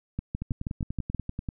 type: two click trains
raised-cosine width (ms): 5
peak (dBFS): -17 / -19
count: 7 / 12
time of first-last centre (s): 0.19-1.147 / 0.42-1.488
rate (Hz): 6.27 / 10.3
effects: none